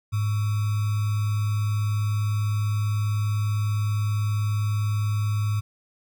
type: tone with sample-and-hold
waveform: sine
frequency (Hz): 104.8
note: G#2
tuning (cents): +16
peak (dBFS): -21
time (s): 0.12-5.61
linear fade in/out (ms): 20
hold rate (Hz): 1225
effects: none